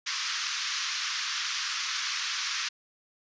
white band-pass noise, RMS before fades -32 dBFS, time 0.06-2.69 s, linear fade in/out 10 ms, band 1100 to 6200 Hz, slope 48 dB/octave, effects resampled to 16000 Hz

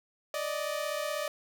sawtooth tone pair together, 583.8 / 620 Hz, D5 / D#5, -10 / -6 cents, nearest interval minor second, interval 104 cents, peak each -30 / -31 dBFS, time 0.34-1.28 s, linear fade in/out 2 ms, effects none

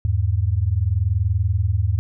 sine tone pair together, 82.41 / 102.99 Hz, E2 / G#2, 0 / -14 cents, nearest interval major third, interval 386 cents, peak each -20 / -19 dBFS, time 0.05-1.99 s, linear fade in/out 0 ms, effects none

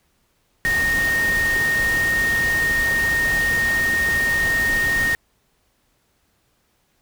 sine tone in noise, 1849 Hz, A#6, 15 cents flat, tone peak -17 dBFS, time 0.65-5.15 s, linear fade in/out 0 ms, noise pink, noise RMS -28 dBFS, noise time 0.65-5.15 s, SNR +8 dB, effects pink hiss -65 dBFS RMS until 7.01 s

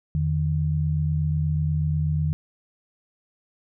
sine tone pair together, 84.37 / 152.6 Hz, E2 / D#3, +41 / -33 cents, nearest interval minor seventh, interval 1026 cents, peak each -25 / -22 dBFS, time 0.15-2.33 s, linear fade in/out 0 ms, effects none

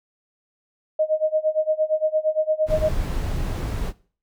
sine tone with tremolo, 622.3 Hz, D#5, in tune, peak -15 dBFS, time 0.99-2.89 s, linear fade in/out 5 ms, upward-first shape sine, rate 8.7 Hz, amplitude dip 90%
brown noise, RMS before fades -25 dBFS, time 2.66-3.93 s, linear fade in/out 50 ms
effects noise-tail reverb RT60 0.4 s tail -19 dB re dry

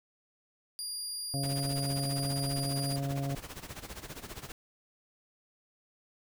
25% pulse tone, 4815 Hz, D8, 42 cents sharp, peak -31 dBFS, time 0.79-2.96 s, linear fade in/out 0 ms
harmonic tone, 138.59 Hz, C#3, in tune, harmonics 1 / 2 / 3 / 4 / 5, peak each -32 / -38 / -48 / -44 / -42 dBFS, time 1.34-3.35 s, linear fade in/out 0 ms
pink noise with tremolo, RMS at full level -41 dBFS, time 1.43-4.52 s, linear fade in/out 2 ms, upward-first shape sine, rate 15 Hz, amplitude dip 80%
effects none

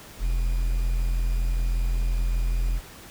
triangle tone with quantisation, 42.58 Hz, F1, 43 cents flat, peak -19 dBFS, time 0.19-2.81 s, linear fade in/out 50 ms, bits 8, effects pink hiss -45 dBFS RMS until 3.1 s

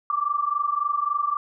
sine tone pair together, 1156.4 / 1180 Hz, D6 / D6, -27 / +8 cents, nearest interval unison, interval 35 cents, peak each -25 / -24 dBFS, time 0.1-1.37 s, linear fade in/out 2 ms, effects none

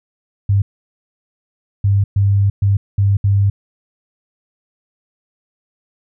sine tone bursts at uneven times, 99.7 Hz, G2, 30 cents sharp, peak -10 dBFS, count 6, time 0.49-0.62 / 1.84-2.04 / 2.16-2.5 / 2.62-2.77 / 2.98-3.17 / 3.24-3.5 s, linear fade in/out 5 ms, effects none

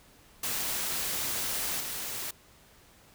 white noise with level steps, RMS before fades -32 / -36 dBFS, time 0.43-2.31 s, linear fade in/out 5 ms, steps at 1.8 s, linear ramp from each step 5 ms, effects pink hiss -58 dBFS RMS until 3.14 s

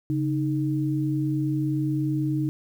sine tone pair together, 138.9 / 309.3 Hz, C#3 / D#4, +4 / -10 cents, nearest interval octave + major second, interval 1386 cents, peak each -25 dBFS, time 0.1-2.49 s, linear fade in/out 0 ms, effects 9-bit

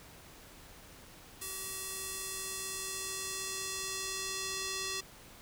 square tone with band-pass filter sweep, 382.2 Hz, G4, 44 cents flat, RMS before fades -39 dBFS, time 1.41-5.01 s, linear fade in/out 10 ms, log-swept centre 11000 to 5500 Hz, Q 1.1, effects pink hiss -54 dBFS RMS until 5.41 s

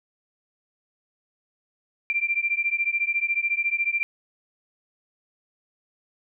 sine beating tone pair, 2358 / 2372 Hz, D7 / D7, +6 / +17 cents, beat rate 14 Hz, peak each -25 dBFS, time 2.1-4.03 s, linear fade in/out 0 ms, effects none

